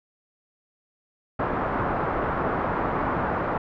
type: low-pass noise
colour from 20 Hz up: white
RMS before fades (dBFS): -26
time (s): 1.39-3.58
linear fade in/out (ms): 5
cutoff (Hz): 1300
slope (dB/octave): 24
effects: none